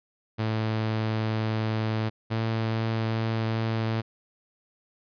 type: tone pair in turn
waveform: sawtooth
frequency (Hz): 110 / 112.18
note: A2 / A2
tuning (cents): 0 / +34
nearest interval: unison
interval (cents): 34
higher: second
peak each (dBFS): -21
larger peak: neither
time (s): 0.38-2.1 / 2.3-4.02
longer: neither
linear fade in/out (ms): 20
effects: resampled to 11025 Hz